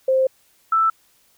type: tone pair in turn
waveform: sine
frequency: 525 / 1322.9 Hz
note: C5 / E6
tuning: +6 / +6 cents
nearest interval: octave + major third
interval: 1600 cents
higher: second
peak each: -14 dBFS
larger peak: neither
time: 0.08-0.27 / 0.72-0.9 s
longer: first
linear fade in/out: 5 ms
effects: white hiss -59 dBFS RMS until 1.37 s